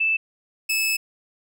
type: tone pair in turn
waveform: sine / sawtooth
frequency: 2637 / 2607 Hz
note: E7 / E7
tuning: 0 / -20 cents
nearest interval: unison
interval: 20 cents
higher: first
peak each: -18 / -17 dBFS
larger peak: second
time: 0-0.17 / 0.69-0.97 s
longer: second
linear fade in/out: 10 ms
effects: none